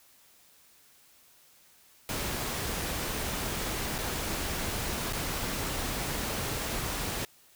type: noise with dropouts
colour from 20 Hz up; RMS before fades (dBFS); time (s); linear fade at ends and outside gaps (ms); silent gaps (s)
pink; -33; 2.09-7.25; 1; 3.982-3.986 / 5.126-5.132
effects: white hiss -60 dBFS RMS until 7.55 s